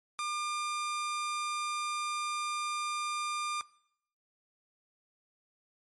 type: tone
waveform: sawtooth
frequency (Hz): 1200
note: D6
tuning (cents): +37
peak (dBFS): -29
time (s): 0.19-3.61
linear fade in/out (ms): 0
effects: noise-tail reverb RT60 0.7 s tail -21 dB re dry + MP3 48 kbps